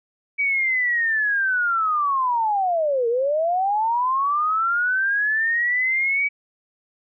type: linear two-way sweep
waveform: sine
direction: down then up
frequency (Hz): 2287 to 453.6 to 2287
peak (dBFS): -18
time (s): 0.38-6.29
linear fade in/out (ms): 20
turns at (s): 3.08
effects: none